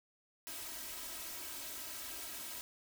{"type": "noise with comb filter", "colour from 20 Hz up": "white", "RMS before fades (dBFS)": -45, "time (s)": [0.47, 2.61], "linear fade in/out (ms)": 0, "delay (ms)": 3.1, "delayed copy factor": 0.95, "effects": []}